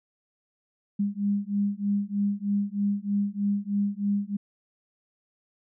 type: beating tone pair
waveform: sine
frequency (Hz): 200.8 / 204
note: G3 / G#3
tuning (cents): +42 / -31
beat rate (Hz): 3.2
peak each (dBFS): -27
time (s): 0.99-4.37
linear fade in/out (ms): 10
effects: none